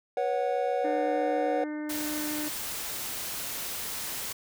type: chord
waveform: triangle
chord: B suspended second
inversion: none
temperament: equal with one note detuned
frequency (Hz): 486.8 / 554.4 / 740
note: B4 / C#5 / F#5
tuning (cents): -25 / 0 / 0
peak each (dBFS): -28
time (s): 0.17-1.64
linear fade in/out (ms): 2
type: harmonic tone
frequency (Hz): 301.6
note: D4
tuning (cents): +46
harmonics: 1 / 2 / 3 / 4 / 5 / 6 / 7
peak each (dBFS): -32 / -43 / -48 / -54 / -48 / -48 / -51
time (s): 0.84-2.49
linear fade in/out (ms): 10
type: noise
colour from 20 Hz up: white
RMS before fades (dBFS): -35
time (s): 1.89-4.33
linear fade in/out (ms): 10
effects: none